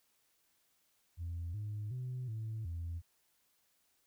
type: tone with pitch steps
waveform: sine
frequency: 85.1 / 105 / 126.7 / 110.4 / 84.3 Hz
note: F2 / G#2 / B2 / A2 / E2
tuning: -44 / +19 / +45 / +6 / +39 cents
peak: -36 dBFS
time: 1.17-3.02 s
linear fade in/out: 50 ms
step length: 370 ms
effects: tanh soft clip ceiling -35 dBFS + white hiss -75 dBFS RMS until 4.06 s